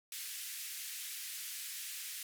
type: band-pass noise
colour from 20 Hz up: white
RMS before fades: -44 dBFS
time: 0.12-2.23 s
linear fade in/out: 2 ms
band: 1800 to 15000 Hz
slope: 24 dB/octave
effects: none